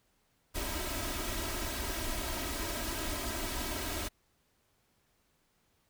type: noise with comb filter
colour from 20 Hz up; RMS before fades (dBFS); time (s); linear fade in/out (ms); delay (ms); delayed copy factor
pink; -36; 0.54-4.09; 20; 3.1; +0.75
effects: pink hiss -73 dBFS RMS until 5.89 s